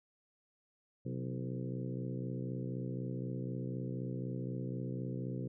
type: harmonic tone with a mistuned harmonic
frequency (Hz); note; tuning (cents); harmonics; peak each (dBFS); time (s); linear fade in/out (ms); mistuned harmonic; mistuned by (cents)
64; C2; -38; 2 / 3 / 4 / 5 / 6 / 7 / 8; -39 / -43 / -45 / -47 / -49 / -50 / -51; 1.05-5.48; 10; 3; -81
effects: none